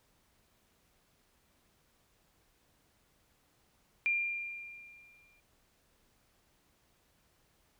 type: tone with exponential decay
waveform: sine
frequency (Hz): 2392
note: D7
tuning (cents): +31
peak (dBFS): -26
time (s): 4.06-5.4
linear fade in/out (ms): 0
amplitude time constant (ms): 290
effects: pink hiss -71 dBFS RMS until 7.79 s